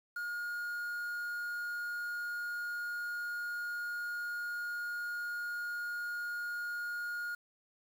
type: tone with quantisation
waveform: triangle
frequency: 1429 Hz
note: F6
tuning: 39 cents sharp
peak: -34 dBFS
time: 0.16-7.35 s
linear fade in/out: 5 ms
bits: 9
effects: none